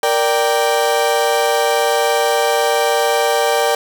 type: chord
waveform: 35% pulse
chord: G minor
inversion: first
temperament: equal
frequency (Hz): 466.2 / 587.3 / 784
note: Bb4 / D5 / G5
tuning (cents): 0 / 0 / 0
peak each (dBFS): -16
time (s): 0.03-3.75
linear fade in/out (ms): 2
effects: none